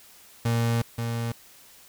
35% pulse tone pair in turn, 116.54 / 116.54 Hz, A#2 / A#2, 0 / 0 cents, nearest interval unison, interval 0 cents, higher neither, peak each -20 / -25 dBFS, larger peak first, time 0.45-0.82 / 0.98-1.32 s, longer first, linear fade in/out 5 ms, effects white hiss -52 dBFS RMS until 1.88 s

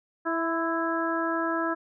harmonic tone with a mistuned harmonic, 329.6 Hz, E4, in tune, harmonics 1 / 2 / 3 / 4 / 5, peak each -29 / -32 / -33 / -31 / -33 dBFS, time 0.25-1.75 s, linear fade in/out 20 ms, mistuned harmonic 3, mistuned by +25 cents, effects none

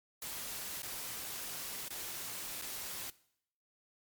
white noise with dropouts, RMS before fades -42 dBFS, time 0.22-3.1 s, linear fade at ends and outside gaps 2 ms, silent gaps 0.821-0.83 / 1.882-1.904 / 2.614-2.621 s, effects noise-tail reverb RT60 0.7 s tail -20 dB re dry + MP3 96 kbps

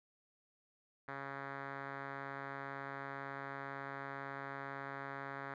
5% pulse tone with low-pass filter, 138 Hz, C#3, 7 cents flat, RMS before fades -45 dBFS, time 1.08-5.54 s, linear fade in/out 2 ms, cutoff 1800 Hz, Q 1.9, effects none

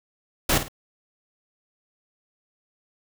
pink noise with echo, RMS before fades -20 dBFS, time 0.49-0.58 s, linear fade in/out 5 ms, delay 52 ms, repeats 2, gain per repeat -10 dB, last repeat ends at 0.684 s, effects none

